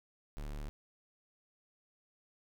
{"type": "tone", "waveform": "square", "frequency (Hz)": 36.71, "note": "D1", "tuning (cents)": 0, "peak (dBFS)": -40, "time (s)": [0.37, 0.69], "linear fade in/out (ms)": 0, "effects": []}